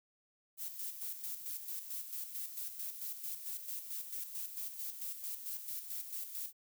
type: noise with tremolo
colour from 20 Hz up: violet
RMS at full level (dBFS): -41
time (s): 0.57-6.53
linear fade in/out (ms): 50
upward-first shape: square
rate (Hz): 4.5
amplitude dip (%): 55
effects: none